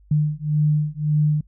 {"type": "beating tone pair", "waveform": "sine", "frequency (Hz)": [149.9, 151.7], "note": ["D3", "D#3"], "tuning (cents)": [36, -44], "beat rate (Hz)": 1.8, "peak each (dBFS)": -20, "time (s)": [0.11, 1.41], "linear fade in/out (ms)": 5, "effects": ["noise-tail reverb RT60 0.1 s tail -25 dB re dry", "added 50 Hz sine -49 dBFS peak until 1.47 s"]}